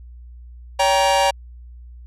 45% pulse chord, G diminished, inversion second, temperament just, 564.5 / 784 / 940.8 Hz, Db5 / G5 / Bb5, +31 / 0 / +16 cents, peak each -19 dBFS, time 0.79-1.31 s, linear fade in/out 10 ms, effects added 60 Hz sine -37 dBFS peak until 2.06 s + low-pass 9000 Hz 12 dB/octave

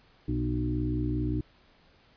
harmonic tone with a mistuned harmonic, 61.4 Hz, B1, 9 cents flat, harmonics 1 / 2 / 4 / 5 / 6, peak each -32 / -31 / -37 / -31 / -40 dBFS, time 0.28-1.41 s, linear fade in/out 5 ms, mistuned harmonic 5, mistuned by -22 cents, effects pink hiss -61 dBFS RMS until 2.16 s + resampled to 11025 Hz

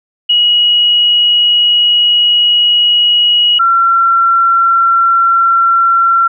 sine tone pair in turn, 2905 / 1360.7 Hz, F#7 / F6, -32 / -45 cents, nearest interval octave + minor second, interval 1313 cents, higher first, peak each -6 dBFS, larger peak neither, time 0.29-3.59 / 3.59-6.28 s, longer first, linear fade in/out 10 ms, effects none

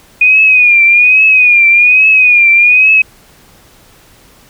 sine tone with vibrato, 2465 Hz, D#7, 17 cents flat, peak -3 dBFS, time 0.21-3.02 s, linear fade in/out 5 ms, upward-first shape triangle, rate 1.2 Hz, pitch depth 93 cents each way, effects pink hiss -43 dBFS RMS until 4.49 s

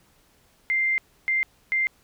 sine tone bursts at uneven times, 2093 Hz, C7, in tune, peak -20 dBFS, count 3, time 0.7-0.98 / 1.28-1.43 / 1.72-1.87 s, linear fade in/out 0 ms, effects pink hiss -61 dBFS RMS until 2.03 s

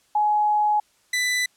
sine / sawtooth tone pair in turn, 841 / 1991.6 Hz, G#5 / B6, +22 / +14 cents, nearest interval octave + minor third, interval 1492 cents, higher second, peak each -17 dBFS, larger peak neither, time 0.15-0.8 / 1.13-1.46 s, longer first, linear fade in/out 5 ms, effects white hiss -62 dBFS RMS until 1.56 s + low-pass 10000 Hz 12 dB/octave

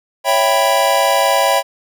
square chord, C# half-diminished seventh, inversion none, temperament equal, 554.4 / 659.3 / 784 / 987.8 Hz, C#5 / E5 / G5 / B5, 0 / 0 / 0 / 0 cents, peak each -18 dBFS, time 0.24-1.63 s, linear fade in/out 50 ms, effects none

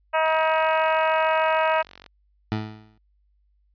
harmonic tone, 317.7 Hz, D#4, 36 cents sharp, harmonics 2 / 3 / 4 / 5 / 6 / 7 / 8 / 9, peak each -22 / -23 / -27 / -29 / -34 / -35 / -31 / -38 dBFS, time 0.13-1.83 s, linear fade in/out 20 ms
click train, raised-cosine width 0.2 ms, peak -25 dBFS, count 85, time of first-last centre 0.26-2.063 s, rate 46.6 Hz
20% pulse tone with exponential decay, 108 Hz, A2, 32 cents flat, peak -16 dBFS, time 2.52-2.98 s, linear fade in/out 0 ms, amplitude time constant 100 ms
effects added 50 Hz sine -61 dBFS peak until 3.74 s + resampled to 11025 Hz

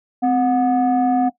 sine tone pair together, 258.1 / 730 Hz, C4 / F#5, -23 / -24 cents, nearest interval octave + tritone, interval 1799 cents, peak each -15 dBFS, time 0.22-1.3 s, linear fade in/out 20 ms, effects noise-tail reverb RT60 0.1 s tail -17 dB re dry + tanh soft clip ceiling -10 dBFS

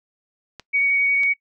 clicks, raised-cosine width 0.2 ms, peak -19 dBFS, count 2, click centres 0.597 / 1.234 s
sine tone with vibrato, 2243 Hz, C#7, 20 cents sharp, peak -16 dBFS, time 0.73-1.34 s, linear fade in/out 20 ms, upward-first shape sine, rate 11 Hz, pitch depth 11 cents each way
effects noise-tail reverb RT60 0.1 s tail -22 dB re dry

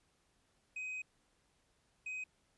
triangle tone bursts at uneven times, 2517 Hz, D#7, 19 cents sharp, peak -38 dBFS, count 2, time 0.76-1.02 / 2.06-2.24 s, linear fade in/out 5 ms, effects pink hiss -75 dBFS RMS until 2.57 s + resampled to 24000 Hz

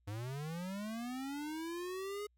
square linear sweep, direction up, 98 to 420 Hz, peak -40 dBFS, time 0.07-2.27 s, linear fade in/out 10 ms, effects added 60 Hz sine -70 dBFS peak until 2.37 s

